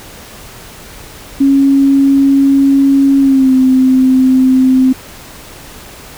sine tone with pitch glide, 275 to 259.6 Hz, C#4 to C4, -14 to -13 cents, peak -5 dBFS, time 1.4-4.93 s, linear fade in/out 10 ms, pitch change -99 cents, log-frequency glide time 3.2-3.54 s, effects pink hiss -33 dBFS RMS until 6.17 s

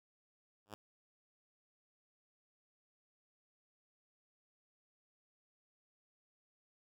5% pulse tone with exponential growth, 103.83 Hz, G#2, in tune, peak -31 dBFS, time 0.66-0.74 s, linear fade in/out 0 ms, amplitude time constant 16 ms, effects none

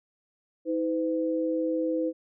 sine tone pair together, 320 / 506.7 Hz, D#4 / B4, +49 / +44 cents, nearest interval minor sixth, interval 795 cents, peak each -27 / -28 dBFS, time 0.65-2.13 s, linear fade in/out 50 ms, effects none

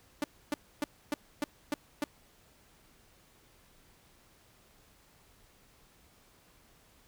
sawtooth tone bursts, 293.7 Hz, D4, in tune, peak -25 dBFS, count 7, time 0.22-2.04 s, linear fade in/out 2 ms, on 20 ms, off 280 ms, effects pink hiss -63 dBFS RMS until 7.07 s

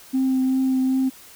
sine tone with vibrato, 261.6 Hz, C4, in tune, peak -16 dBFS, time 0.13-1.1 s, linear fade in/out 20 ms, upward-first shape triangle, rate 2.6 Hz, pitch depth 15 cents each way, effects tanh soft clip ceiling -14 dBFS + white hiss -46 dBFS RMS until 1.35 s

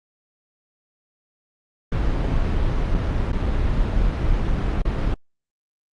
brown noise with dropouts, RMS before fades -20 dBFS, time 1.92-5.14 s, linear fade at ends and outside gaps 1 ms, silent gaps 2.943-2.949 / 3.317-3.33 / 4.819-4.852 s, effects low-pass 4000 Hz 12 dB/octave + Opus 32 kbps

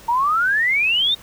sine exponential sweep, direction up, 911 to 3729 Hz, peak -15 dBFS, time 0.08-1.15 s, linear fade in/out 10 ms, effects pink hiss -44 dBFS RMS until 1.22 s

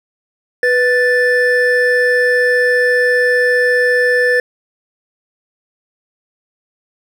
triangle tone pair together, 493.9 / 1760 Hz, B4 / A6, 0 / 0 cents, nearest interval octave + minor seventh, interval 2200 cents, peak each -11 dBFS, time 0.63-4.4 s, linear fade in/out 2 ms, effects none

